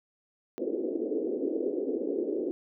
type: band-pass noise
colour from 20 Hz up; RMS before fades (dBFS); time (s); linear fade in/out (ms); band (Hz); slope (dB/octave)
white; -31; 0.58-2.51; 0; 270 to 470; 48
effects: none